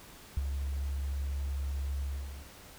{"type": "tone with ADSR envelope", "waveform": "sine", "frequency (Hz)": 69.3, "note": "C#2", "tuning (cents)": 0, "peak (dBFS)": -24, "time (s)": [0.37, 2.49], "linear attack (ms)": 4, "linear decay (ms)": 27, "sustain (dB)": -7, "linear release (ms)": 450, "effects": ["pink hiss -52 dBFS RMS until 2.78 s"]}